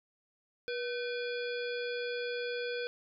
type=harmonic tone with a mistuned harmonic; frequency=483.9 Hz; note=B4; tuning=35 cents flat; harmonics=1 / 3 / 5 / 7 / 9 / 10; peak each=-35 / -41 / -44 / -46 / -49 / -50 dBFS; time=0.68-2.87 s; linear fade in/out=0 ms; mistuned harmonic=3; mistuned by=+85 cents; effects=none